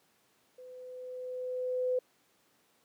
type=tone with level ramp; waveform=sine; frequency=505 Hz; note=B4; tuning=39 cents sharp; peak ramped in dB=-47 to -26 dBFS; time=0.58-1.99 s; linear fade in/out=5 ms; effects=pink hiss -69 dBFS RMS until 2.84 s + high-pass 200 Hz 12 dB/octave